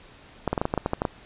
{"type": "clicks", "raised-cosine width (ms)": 1, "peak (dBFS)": -9, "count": 11, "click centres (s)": [0.477, 0.53, 0.578, 0.615, 0.654, 0.739, 0.777, 0.861, 0.934, 1.019, 1.052], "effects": ["pink hiss -50 dBFS RMS until 1.25 s", "resampled to 8000 Hz"]}